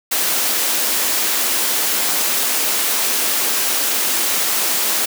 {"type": "high-pass noise", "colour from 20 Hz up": "white", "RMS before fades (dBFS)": -18, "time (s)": [0.11, 5.06], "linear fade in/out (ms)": 10, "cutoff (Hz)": 220, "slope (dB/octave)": 24, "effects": []}